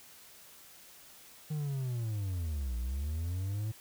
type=linear two-way sweep; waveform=triangle; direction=down then up; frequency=155.56 to 57.6 to 111.1 Hz; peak=-30 dBFS; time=1.5-3.72 s; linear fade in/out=10 ms; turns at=2.77 s; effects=white hiss -55 dBFS RMS until 3.8 s